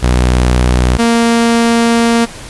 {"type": "tone pair in turn", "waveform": "sawtooth", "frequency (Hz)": [61.74, 232.5], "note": ["B1", "A#3"], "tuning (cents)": [0, -4], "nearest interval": "octave + major seventh", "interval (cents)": 2296, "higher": "second", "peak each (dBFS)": -4, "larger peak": "neither", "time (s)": [[0.02, 0.98], [0.98, 2.26]], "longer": "second", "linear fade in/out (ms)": 20, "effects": ["pink hiss -30 dBFS RMS until 2.49 s", "resampled to 24000 Hz"]}